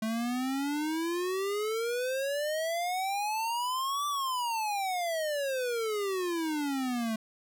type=exponential two-way sweep; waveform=square; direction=up then down; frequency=217.3 to 1174.7 to 217.3 Hz; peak=-30 dBFS; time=0.02-7.16 s; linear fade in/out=5 ms; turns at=4.07 s; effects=none